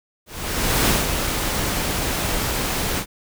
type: noise with ADSR envelope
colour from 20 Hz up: pink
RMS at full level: -17 dBFS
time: 0.26-3.06 s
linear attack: 620 ms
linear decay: 170 ms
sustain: -6 dB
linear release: 75 ms
effects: none